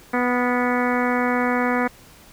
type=harmonic tone with a mistuned harmonic; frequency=246.9 Hz; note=B3; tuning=in tune; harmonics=1 / 2 / 3 / 4 / 5 / 6 / 7 / 8 / 9; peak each=-22 / -25 / -27 / -28 / -29 / -30 / -30 / -31 / -32 dBFS; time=0.13-1.88 s; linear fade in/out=10 ms; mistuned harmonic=6; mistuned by=-29 cents; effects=pink hiss -48 dBFS RMS until 2.32 s